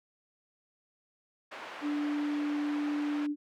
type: band-pass noise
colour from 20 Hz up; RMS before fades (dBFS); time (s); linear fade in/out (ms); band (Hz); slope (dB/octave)
pink; -44; 1.51-3.27; 10; 650 to 2300; 12
type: tone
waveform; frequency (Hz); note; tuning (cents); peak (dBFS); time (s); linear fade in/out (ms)
sine; 293.7; D4; 0; -29; 1.81-3.36; 50
effects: none